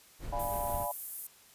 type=noise with tremolo; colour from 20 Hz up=brown; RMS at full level=-38 dBFS; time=0.19-0.87 s; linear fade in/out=50 ms; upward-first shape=sine; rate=6.2 Hz; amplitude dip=30%
type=chord; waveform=sine; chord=D diminished seventh; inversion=none; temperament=equal; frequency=587.3 / 698.5 / 830.6 / 987.8 Hz; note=D5 / F5 / Ab5 / Cb6; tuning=0 / 0 / 0 / 0 cents; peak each=-38 dBFS; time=0.32-0.92 s; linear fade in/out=10 ms
type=high-pass noise; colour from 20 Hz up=pink; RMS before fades=-39 dBFS; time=0.39-1.27 s; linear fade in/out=5 ms; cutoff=11000 Hz; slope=24 dB/octave
effects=white hiss -59 dBFS RMS until 1.54 s + resampled to 32000 Hz